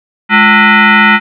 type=tone with frequency modulation; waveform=sine; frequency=210.6 Hz; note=G#3; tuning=24 cents sharp; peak=-3 dBFS; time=0.29-1.2 s; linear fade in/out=50 ms; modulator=557 Hz; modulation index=4.1; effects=none